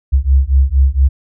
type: beating tone pair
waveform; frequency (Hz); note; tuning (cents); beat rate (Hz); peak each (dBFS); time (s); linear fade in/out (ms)
sine; 65.41 / 69.71; C2 / C#2; 0 / +10; 4.3; -11; 0.12-1.09; 20
effects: none